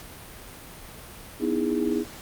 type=chord; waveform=sine; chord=E major seventh; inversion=second; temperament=just; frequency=247.2 / 309 / 329.6 / 412 Hz; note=B3 / D#4 / E4 / G#4; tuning=+2 / -12 / 0 / -14 cents; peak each=-28 dBFS; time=1.39-2.05 s; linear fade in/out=50 ms; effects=pink hiss -43 dBFS RMS until 2.21 s + Opus 48 kbps